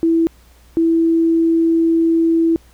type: tone pair in turn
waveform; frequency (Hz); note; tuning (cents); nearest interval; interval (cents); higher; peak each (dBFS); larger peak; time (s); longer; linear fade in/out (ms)
sine; 329.6 / 329.6; E4 / E4; 0 / 0; unison; 0; neither; -11; neither; 0.03-0.27 / 0.77-2.56; second; 0
effects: added 60 Hz sine -46 dBFS peak until 2.73 s + pink hiss -52 dBFS RMS until 2.73 s